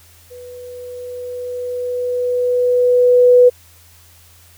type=tone with level ramp; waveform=sine; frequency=493.9 Hz; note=B4; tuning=in tune; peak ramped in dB=-33 to -4 dBFS; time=0.3-3.5 s; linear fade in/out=20 ms; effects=added 85 Hz sine -48 dBFS peak until 4.57 s + white hiss -48 dBFS RMS until 4.57 s